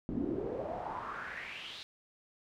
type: noise with band-pass filter sweep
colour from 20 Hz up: brown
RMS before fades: -39 dBFS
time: 0.09-1.83 s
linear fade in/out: 0 ms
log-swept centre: 240 to 4000 Hz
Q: 4.8
effects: none